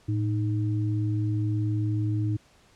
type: tone pair together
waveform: sine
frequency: 109.6 / 310 Hz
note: A2 / D#4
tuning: -6 / -6 cents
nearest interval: octave + tritone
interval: 1800 cents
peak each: -24 / -31 dBFS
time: 0.08-2.37 s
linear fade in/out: 10 ms
effects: pink hiss -59 dBFS RMS until 2.75 s + low-pass 8000 Hz 12 dB/octave